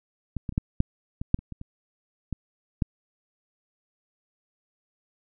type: clicks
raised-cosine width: 5 ms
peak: -17 / -18 / -27 / -10 / -8 / -19 / -6 / -30 / -24 / -25 / -17 / -10 dBFS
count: 12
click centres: 0.367 / 0.492 / 0.524 / 0.579 / 0.804 / 1.215 / 1.344 / 1.39 / 1.523 / 1.614 / 2.327 / 2.822 s
effects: none